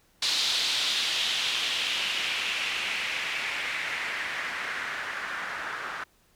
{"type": "noise with low-pass filter sweep", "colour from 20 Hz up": "blue", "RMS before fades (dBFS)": -30, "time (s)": [0.22, 6.04], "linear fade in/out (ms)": 5, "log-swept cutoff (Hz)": [4100, 1400], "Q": 2.6, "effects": ["pink hiss -64 dBFS RMS until 6.35 s"]}